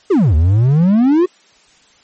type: exponential two-way sweep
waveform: triangle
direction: down then up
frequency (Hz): 440 to 73.42 to 374.3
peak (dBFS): -6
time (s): 0.1-1.26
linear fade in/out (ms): 10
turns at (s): 0.35
effects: white hiss -50 dBFS RMS until 2.03 s + MP3 32 kbps